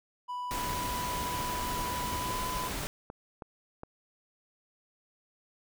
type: tone with pitch glide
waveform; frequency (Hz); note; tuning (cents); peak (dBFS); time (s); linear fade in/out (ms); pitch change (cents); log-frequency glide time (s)
triangle; 987.8 to 1003.9; B5 to B5; 0 to +28; -32; 0.28-2.69; 20; +28; 2.13-2.38
type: noise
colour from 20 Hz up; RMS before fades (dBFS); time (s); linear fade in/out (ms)
pink; -36; 0.51-2.87; 0
type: clicks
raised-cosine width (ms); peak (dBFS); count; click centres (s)
1; -27; 7; 1.873 / 2.306 / 2.637 / 2.834 / 3.101 / 3.422 / 3.834
effects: none